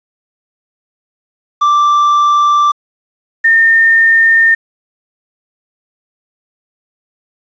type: tone pair in turn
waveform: triangle / sine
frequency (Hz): 1174.7 / 1817.9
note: D6 / A#6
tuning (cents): 0 / -44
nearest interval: minor sixth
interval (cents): 756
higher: second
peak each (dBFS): -5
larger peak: neither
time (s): 1.61-2.72 / 3.44-4.55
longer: neither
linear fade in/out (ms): 10
effects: resampled to 16000 Hz + 7-bit